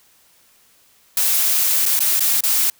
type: noise with dropouts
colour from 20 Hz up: blue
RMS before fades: -17 dBFS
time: 1.17-2.7 s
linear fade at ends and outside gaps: 2 ms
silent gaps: 1.856-1.861 / 1.992-2.004 / 2.195-2.205 / 2.407-2.436 s
effects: white hiss -55 dBFS RMS until 2.79 s